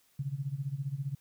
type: tone with tremolo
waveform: sine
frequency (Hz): 138.59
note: C#3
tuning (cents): 0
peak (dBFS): -29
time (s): 0.19-1.15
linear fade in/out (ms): 5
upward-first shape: sine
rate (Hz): 15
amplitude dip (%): 85
effects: white hiss -68 dBFS RMS until 1.2 s